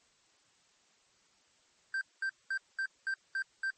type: tone bursts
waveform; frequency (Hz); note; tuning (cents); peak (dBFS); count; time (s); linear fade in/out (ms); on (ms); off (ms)
triangle; 1568; G6; 0; -29; 7; 1.94-3.704; 2; 72; 210
effects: white hiss -68 dBFS RMS until 3.77 s + MP3 32 kbps